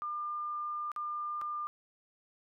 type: tone with dropouts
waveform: sine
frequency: 1201 Hz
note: D6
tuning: 38 cents sharp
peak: -34 dBFS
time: 0.02-1.67 s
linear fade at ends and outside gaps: 0 ms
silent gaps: 0.917-0.962 / 1.414-1.418 s
effects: none